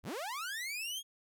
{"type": "linear sweep", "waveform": "sawtooth", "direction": "up", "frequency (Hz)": [33.64, 3322], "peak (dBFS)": -34, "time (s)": [0.03, 1.03], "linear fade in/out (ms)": 50, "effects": []}